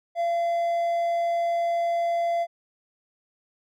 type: tone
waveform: triangle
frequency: 683 Hz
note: F5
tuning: 39 cents flat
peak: -20 dBFS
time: 0.15-2.47 s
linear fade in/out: 50 ms
effects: none